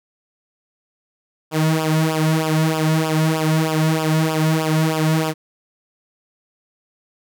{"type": "tone with flanger", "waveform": "sawtooth", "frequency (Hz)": 157.9, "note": "D#3", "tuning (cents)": 26, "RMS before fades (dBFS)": -18, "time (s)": [1.51, 5.34], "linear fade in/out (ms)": 50, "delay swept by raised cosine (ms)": [0.48, 2.58], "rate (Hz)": 3.2, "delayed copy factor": -0.85, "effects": []}